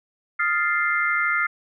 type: chord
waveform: sine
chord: F dominant seventh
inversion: third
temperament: equal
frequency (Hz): 1244.5 / 1396.9 / 1760 / 2093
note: Eb6 / F6 / A6 / C7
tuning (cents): 0 / 0 / 0 / 0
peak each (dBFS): -28 / -23 / -29 / -23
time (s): 0.39-1.47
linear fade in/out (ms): 10
effects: none